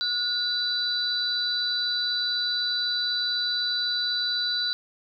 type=tone cluster; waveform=sine; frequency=1450 / 3962 / 4661 Hz; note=F#6 / B7 / D8; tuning=-35 / +5 / -14 cents; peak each=-32 / -25 / -32 dBFS; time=0.01-4.73 s; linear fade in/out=0 ms; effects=none